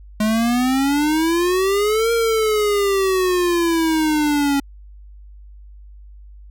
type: exponential two-way sweep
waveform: square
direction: up then down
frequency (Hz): 211 to 466.2 to 277.1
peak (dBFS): -16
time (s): 0.2-4.6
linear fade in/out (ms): 5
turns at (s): 2.12
effects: added 50 Hz sine -38 dBFS peak until 6.5 s